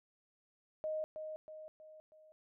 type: tone with echo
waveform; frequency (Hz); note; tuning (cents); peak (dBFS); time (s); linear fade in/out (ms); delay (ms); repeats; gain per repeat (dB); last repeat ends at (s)
sine; 622.3; D#5; 0; -35; 0.84-1.04; 0; 320; 4; -6; 2.32
effects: none